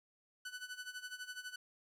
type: tone with tremolo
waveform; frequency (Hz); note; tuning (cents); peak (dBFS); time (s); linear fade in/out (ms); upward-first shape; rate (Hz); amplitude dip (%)
sawtooth; 1494; F#6; +16; -38; 0.45-1.56; 5; sine; 12; 80
effects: low-pass 12000 Hz 12 dB/octave + 12-bit